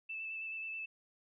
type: tone with vibrato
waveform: sine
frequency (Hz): 2637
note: E7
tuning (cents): 0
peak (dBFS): -39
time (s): 0.09-0.86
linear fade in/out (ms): 10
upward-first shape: square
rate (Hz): 9.3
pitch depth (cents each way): 12
effects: none